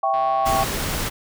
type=chord; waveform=sine; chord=C# diminished; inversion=first; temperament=equal; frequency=659.3 / 784 / 1108.7 Hz; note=E5 / G5 / C#6; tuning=0 / 0 / 0 cents; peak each=-24 / -20 / -23 dBFS; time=0.03-0.64 s; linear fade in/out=5 ms
type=click train; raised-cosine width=0.3 ms; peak=-23 dBFS; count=77; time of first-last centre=0.14-0.679 s; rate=141 Hz
type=noise; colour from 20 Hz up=pink; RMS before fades=-25 dBFS; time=0.45-1.1 s; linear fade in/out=20 ms
effects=none